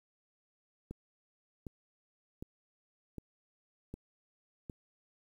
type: click train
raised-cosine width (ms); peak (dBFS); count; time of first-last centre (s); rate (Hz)
3; -29; 6; 0.91-4.698; 1.32
effects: 10-bit